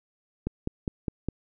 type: click train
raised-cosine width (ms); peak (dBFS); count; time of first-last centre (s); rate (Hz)
3; -15; 5; 0.47-1.286; 4.9
effects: none